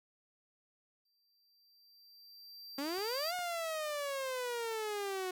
square tone with exponential growth, 4699 Hz, D8, in tune, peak -37 dBFS, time 1.05-3.31 s, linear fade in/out 5 ms, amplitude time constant 490 ms
sawtooth exponential two-way sweep, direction up then down, 267.9 to 728 to 364.6 Hz, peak -32 dBFS, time 2.78-5.31 s, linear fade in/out 5 ms, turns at 3.34 s
clicks, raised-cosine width 0.5 ms, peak -38 dBFS, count 2, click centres 2.984 / 3.39 s
effects none

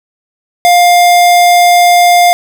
square tone, 704 Hz, F5, 14 cents sharp, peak -4 dBFS, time 0.65-2.33 s, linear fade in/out 0 ms, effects none

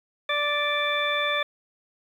harmonic tone, 586 Hz, D5, 4 cents flat, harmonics 1 / 2 / 3 / 4 / 6, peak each -29 / -29 / -29 / -29 / -29 dBFS, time 0.29-1.43 s, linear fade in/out 5 ms, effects 9-bit

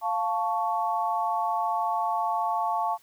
sine chord, F augmented, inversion none, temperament equal with one note detuned, 698.5 / 880 / 1114.5 Hz, F5 / A5 / C#6, 0 / 0 / +9 cents, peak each -29 / -27 / -30 dBFS, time 0.01-2.98 s, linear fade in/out 50 ms, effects white hiss -60 dBFS RMS until 3.02 s

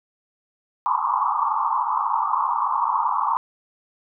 pink band-pass noise, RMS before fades -22 dBFS, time 0.86-3.37 s, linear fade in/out 0 ms, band 850 to 1200 Hz, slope 96 dB/octave, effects none

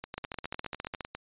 two click trains, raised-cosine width 0.3 ms, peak -19 / -21 dBFS, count 13 / 12, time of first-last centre 0.18-1.008 / 0.04-1.15 s, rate 14.5 / 9.91 Hz, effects resampled to 8000 Hz

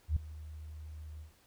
sine tone with ADSR envelope, 77.1 Hz, D#2, 15 cents flat, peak -24 dBFS, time 0.08-1.32 s, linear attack 83 ms, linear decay 4 ms, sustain -19 dB, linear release 120 ms, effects pink hiss -66 dBFS RMS until 1.46 s

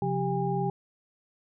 sine tone cluster, 134.8 / 176.7 / 393.1 / 811 Hz, C#3 / F3 / G4 / G#5, -48 / +21 / +5 / -41 cents, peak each -31 dBFS, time 0.02-0.7 s, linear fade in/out 2 ms, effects none

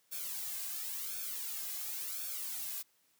blue noise with flanger, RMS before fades -40 dBFS, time 0.11-2.83 s, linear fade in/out 20 ms, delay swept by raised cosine 1 to 2.2 ms, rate 0.94 Hz, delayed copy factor -0.85, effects white hiss -72 dBFS RMS until 3.19 s + high-pass 100 Hz 12 dB/octave

